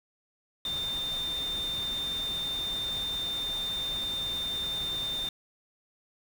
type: tone in noise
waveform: sine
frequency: 3605 Hz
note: A7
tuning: 41 cents sharp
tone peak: -30 dBFS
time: 0.65-5.29 s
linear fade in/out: 2 ms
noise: pink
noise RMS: -42 dBFS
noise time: 0.65-5.29 s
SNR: +9 dB
effects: none